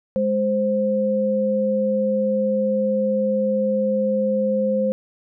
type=tone pair together; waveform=sine; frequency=207.7 / 523.3 Hz; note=G#3 / C5; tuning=0 / 0 cents; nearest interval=octave + major third; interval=1600 cents; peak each=-22 / -19 dBFS; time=0.16-4.92 s; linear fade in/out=0 ms; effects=none